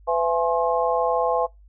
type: harmonic tone with a mistuned harmonic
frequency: 167.8 Hz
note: E3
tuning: 31 cents sharp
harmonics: 3 / 4 / 5 / 6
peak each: -23 / -24 / -25 / -26 dBFS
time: 0.07-1.47 s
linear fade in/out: 20 ms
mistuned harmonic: 6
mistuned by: +98 cents
effects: noise-tail reverb RT60 0.2 s tail -23 dB re dry + added 50 Hz sine -47 dBFS peak until 1.68 s